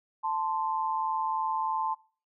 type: tone pair together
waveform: sine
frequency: 880 / 1043.1 Hz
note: A5 / C6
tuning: 0 / -6 cents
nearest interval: minor third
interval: 294 cents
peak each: -29 / -31 dBFS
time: 0.23-1.95 s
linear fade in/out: 20 ms
effects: noise-tail reverb RT60 0.4 s tail -22 dB re dry